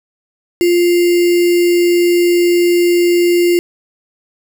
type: tone with sample-and-hold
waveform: sine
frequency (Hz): 349.2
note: F4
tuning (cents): 0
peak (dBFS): -8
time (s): 0.61-3.59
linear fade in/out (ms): 0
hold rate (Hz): 2450
effects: none